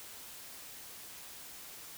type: silence
effects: white hiss -49 dBFS RMS until 1.97 s